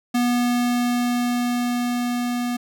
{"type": "tone with level ramp", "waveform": "square", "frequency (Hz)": 243.2, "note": "B3", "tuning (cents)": -26, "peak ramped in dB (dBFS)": [-18, -23], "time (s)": [0.14, 2.57], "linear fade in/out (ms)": 10, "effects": []}